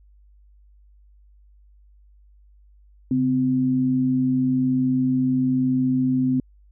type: tone pair together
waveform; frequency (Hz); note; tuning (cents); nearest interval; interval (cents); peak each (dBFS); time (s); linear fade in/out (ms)
sine; 135.91 / 257; C#3 / C4; -34 / -31; major seventh; 1103; -26 / -18; 3.11-6.4; 2
effects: added 50 Hz sine -50 dBFS peak until 6.71 s